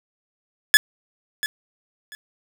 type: tone with echo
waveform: sawtooth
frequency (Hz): 1712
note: A6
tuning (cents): -48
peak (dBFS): -5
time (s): 0.74-0.77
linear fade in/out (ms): 0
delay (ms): 690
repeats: 2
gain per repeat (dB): -14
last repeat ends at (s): 2.15
effects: none